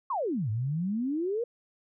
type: exponential two-way sweep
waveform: sine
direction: down then up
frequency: 1153 to 103.2 to 490.9 Hz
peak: -27 dBFS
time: 0.1-1.44 s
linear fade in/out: 5 ms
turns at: 0.5 s
effects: none